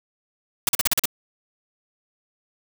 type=noise bursts; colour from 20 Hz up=white; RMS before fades=-19 dBFS; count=7; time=0.67-1.056 s; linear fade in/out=2 ms; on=20 ms; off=41 ms; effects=none